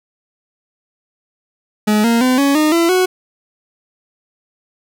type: tone with pitch steps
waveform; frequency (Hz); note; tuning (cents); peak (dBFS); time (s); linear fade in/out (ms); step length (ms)
40% pulse; 211.8 / 232.3 / 254.8 / 279.5 / 306.5 / 336.2 / 368.8; G#3 / A#3 / C4 / C#4 / D#4 / E4 / F#4; +34 / -6 / -46 / +14 / -26 / +34 / -6; -10; 1.87-3.06; 10; 170
effects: none